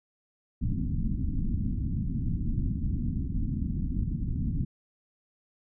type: low-pass noise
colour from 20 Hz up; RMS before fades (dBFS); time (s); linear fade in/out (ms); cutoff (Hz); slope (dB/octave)
pink; -29; 0.61-4.65; 10; 270; 48
effects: none